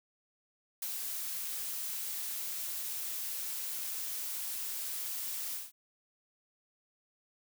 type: noise with ADSR envelope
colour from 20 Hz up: blue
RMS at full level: -36 dBFS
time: 0.82-5.72 s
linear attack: 4 ms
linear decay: 37 ms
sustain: -2 dB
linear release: 180 ms
effects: none